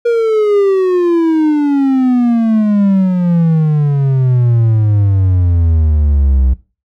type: exponential sweep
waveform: triangle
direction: down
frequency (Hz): 476.6 to 63.1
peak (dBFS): -6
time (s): 0.05-6.54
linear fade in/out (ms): 10
effects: noise-tail reverb RT60 0.3 s tail -17 dB re dry